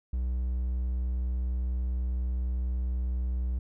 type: tone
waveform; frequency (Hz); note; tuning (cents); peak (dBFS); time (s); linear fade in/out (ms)
triangle; 62.1; B1; +10; -25; 0.13-3.59; 5
effects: none